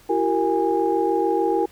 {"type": "tone cluster", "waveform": "sine", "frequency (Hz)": [335.4, 382.1, 462.7, 821], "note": ["E4", "G4", "A#4", "G#5"], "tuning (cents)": [30, -44, -13, -20], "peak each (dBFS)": -23, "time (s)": [0.09, 1.66], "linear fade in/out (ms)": 10, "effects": ["tanh soft clip ceiling -7 dBFS", "pink hiss -52 dBFS RMS until 1.71 s"]}